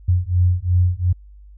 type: beating tone pair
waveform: sine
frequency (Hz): 88.3 / 91.1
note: F2 / F#2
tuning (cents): +20 / -26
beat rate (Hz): 2.8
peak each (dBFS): -17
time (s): 0.08-1.13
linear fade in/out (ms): 10
effects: added 50 Hz sine -40 dBFS peak until 1.57 s